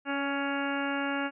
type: harmonic tone with a mistuned harmonic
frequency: 279.1 Hz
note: C#4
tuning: 12 cents sharp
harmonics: 1 / 2 / 3 / 4 / 5 / 6 / 7 / 8 / 9 / 10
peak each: -32 / -37 / -37 / -41 / -36 / -37 / -48 / -42 / -48 / -41 dBFS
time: 0.05-1.31 s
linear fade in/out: 50 ms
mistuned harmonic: 2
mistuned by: +16 cents
effects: none